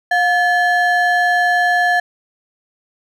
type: ring-modulated tone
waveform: triangle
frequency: 1219 Hz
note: D#6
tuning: 36 cents flat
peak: -7 dBFS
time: 0.11-2 s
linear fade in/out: 5 ms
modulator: 506 Hz
effects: none